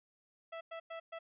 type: tone bursts at uneven times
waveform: sawtooth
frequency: 659.3 Hz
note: E5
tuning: in tune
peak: -38 dBFS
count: 4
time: 0.52-0.61 / 0.71-0.8 / 0.9-1 / 1.12-1.19 s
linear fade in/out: 10 ms
effects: resampled to 8000 Hz